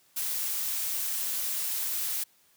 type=noise; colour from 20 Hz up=blue; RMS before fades=-31 dBFS; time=0.16-2.24 s; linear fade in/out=10 ms; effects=white hiss -64 dBFS RMS until 2.56 s + high-pass 60 Hz 12 dB/octave